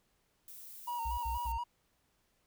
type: noise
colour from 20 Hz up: violet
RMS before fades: -50 dBFS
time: 0.48-1.52 s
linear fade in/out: 0 ms
type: tone with vibrato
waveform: triangle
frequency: 940 Hz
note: A#5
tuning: 14 cents sharp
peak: -33 dBFS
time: 0.87-1.64 s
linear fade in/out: 10 ms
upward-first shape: square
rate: 4.2 Hz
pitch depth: 37 cents each way
type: tone bursts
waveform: sine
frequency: 61.74 Hz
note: B1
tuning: in tune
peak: -36 dBFS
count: 3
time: 1.05-1.58 s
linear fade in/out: 10 ms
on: 130 ms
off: 70 ms
effects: pink hiss -75 dBFS RMS until 2.46 s